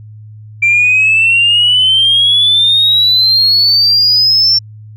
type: exponential sweep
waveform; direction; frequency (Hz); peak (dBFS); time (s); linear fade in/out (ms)
sine; up; 2349 to 5440; -5; 0.62-4.59; 10
effects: tanh soft clip ceiling -2 dBFS + added 107 Hz sine -30 dBFS peak until 4.96 s